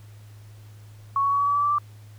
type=tone with pitch steps; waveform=sine; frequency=1108.7 / 1117.7 / 1126.8 / 1135.9 / 1145.1 / 1154.4 / 1163.8 / 1173.3 Hz; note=C#6 / C#6 / C#6 / C#6 / D6 / D6 / D6 / D6; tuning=0 / +14 / +28 / +42 / -44 / -30 / -16 / -2 cents; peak=-19 dBFS; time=1.16-1.784 s; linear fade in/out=2 ms; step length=78 ms; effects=added 105 Hz sine -43 dBFS peak until 2.18 s + pink hiss -57 dBFS RMS until 2.18 s